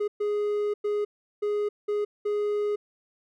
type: tone bursts at uneven times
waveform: triangle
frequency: 415.3 Hz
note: G#4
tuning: in tune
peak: -22 dBFS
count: 6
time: 0-0.08 / 0.2-0.74 / 0.84-1.05 / 1.42-1.69 / 1.88-2.05 / 2.25-2.76 s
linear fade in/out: 10 ms
effects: none